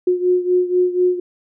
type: beating tone pair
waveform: sine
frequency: 360.2 / 364.3 Hz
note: F#4 / F#4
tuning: -46 / -27 cents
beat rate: 4.1 Hz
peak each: -15 / -19 dBFS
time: 0.07-1.2 s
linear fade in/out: 5 ms
effects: none